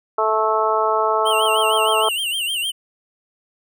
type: harmonic tone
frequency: 218.3 Hz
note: A3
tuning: 13 cents flat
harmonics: 2 / 3 / 4 / 5 / 6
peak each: -22 / -22 / -22 / -22 / -22 dBFS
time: 0.18-2.09 s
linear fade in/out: 5 ms
type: tone with vibrato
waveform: square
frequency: 2960 Hz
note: F#7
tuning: in tune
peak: -21 dBFS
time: 1.25-2.72 s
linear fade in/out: 20 ms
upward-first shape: sine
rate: 6.5 Hz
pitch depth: 140 cents each way
effects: none